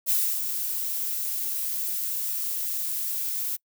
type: noise with ADSR envelope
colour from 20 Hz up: violet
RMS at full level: -22 dBFS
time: 0.06-3.57 s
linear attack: 40 ms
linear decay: 290 ms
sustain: -7 dB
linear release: 19 ms
effects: noise-tail reverb RT60 0.1 s tail -26 dB re dry